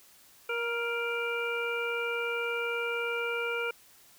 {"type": "harmonic tone with a mistuned harmonic", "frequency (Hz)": 471.6, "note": "A#4", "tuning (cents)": 20, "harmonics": [1, 2, 3, 5, 6], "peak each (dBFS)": [-33, -42, -34, -35, -43], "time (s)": [0.49, 3.71], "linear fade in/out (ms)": 5, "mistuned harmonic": 3, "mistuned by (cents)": -24, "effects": ["white hiss -58 dBFS RMS until 4.18 s"]}